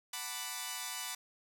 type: chord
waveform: 5% pulse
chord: B minor seventh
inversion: second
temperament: equal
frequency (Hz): 740 / 880 / 987.8 / 1174.7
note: F#5 / A5 / B5 / D6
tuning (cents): 0 / 0 / 0 / 0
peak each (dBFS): -34 / -35 / -30 / -32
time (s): 0.13-1.15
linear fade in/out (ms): 5
effects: none